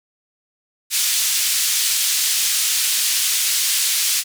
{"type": "band-pass noise", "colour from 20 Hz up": "white", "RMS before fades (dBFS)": -19, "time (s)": [0.9, 4.24], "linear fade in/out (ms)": 50, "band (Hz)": [2800, 9800], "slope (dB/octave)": 12, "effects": []}